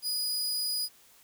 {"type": "tone", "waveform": "sawtooth", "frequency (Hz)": 4936, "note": "D#8", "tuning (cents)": -15, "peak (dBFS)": -26, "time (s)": [0.02, 0.89], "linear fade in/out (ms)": 50, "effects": ["white hiss -59 dBFS RMS until 1.23 s"]}